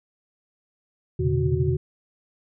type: tone cluster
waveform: sine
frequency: 84.8 / 121.2 / 132.9 / 147.2 / 370.1 Hz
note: E2 / B2 / C3 / D3 / F#4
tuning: +50 / -32 / +27 / +4 / 0 cents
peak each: -26 dBFS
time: 1.19-1.77 s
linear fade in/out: 10 ms
effects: none